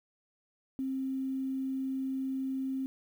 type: tone with quantisation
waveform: sine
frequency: 265.5 Hz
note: C4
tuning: 25 cents sharp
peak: -31 dBFS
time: 0.79-2.86 s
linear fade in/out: 0 ms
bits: 10
effects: none